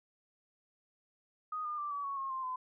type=tone with pitch steps; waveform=sine; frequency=1244.5 / 1209.8 / 1176 / 1143.2 / 1111.3 / 1080.3 / 1050.1 / 1020.8 Hz; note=D#6 / D#6 / D6 / D6 / C#6 / C#6 / C6 / C6; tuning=0 / -49 / +2 / -47 / +4 / -45 / +6 / -43 cents; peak=-35 dBFS; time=1.52-2.56 s; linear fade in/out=5 ms; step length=130 ms; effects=none